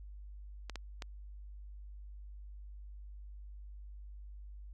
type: clicks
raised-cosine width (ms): 0.2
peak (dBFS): -24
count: 3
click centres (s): 0.697 / 0.757 / 1.022
effects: added 50 Hz sine -46 dBFS peak until 4.73 s